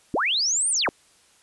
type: linear two-way sweep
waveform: sine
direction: up then down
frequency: 196 to 9397 to 196 Hz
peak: -20 dBFS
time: 0.14-0.89 s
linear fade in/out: 0 ms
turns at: 0.7 s
effects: white hiss -58 dBFS RMS until 1.42 s + resampled to 24000 Hz